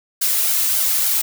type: noise with flanger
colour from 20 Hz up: blue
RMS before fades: -18 dBFS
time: 0.21-1.22 s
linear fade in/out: 10 ms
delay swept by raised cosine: 1.3 to 2.4 ms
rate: 3.5 Hz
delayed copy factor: +0.5
effects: none